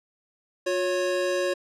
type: tone pair together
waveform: square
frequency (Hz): 358.9 / 554.4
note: F4 / C#5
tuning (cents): +47 / 0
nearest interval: minor sixth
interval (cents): 753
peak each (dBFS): -28 / -26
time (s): 0.66-1.54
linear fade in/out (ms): 10
effects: low-pass 8000 Hz 12 dB/octave